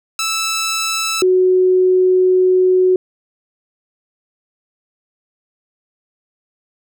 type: tone pair in turn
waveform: 10% pulse / sine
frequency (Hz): 1316 / 369.3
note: E6 / F#4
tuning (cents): -3 / -3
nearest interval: octave + minor seventh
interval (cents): 2200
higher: first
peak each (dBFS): -9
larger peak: neither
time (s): 0.19-1.22 / 1.22-2.96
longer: second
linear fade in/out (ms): 2
effects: none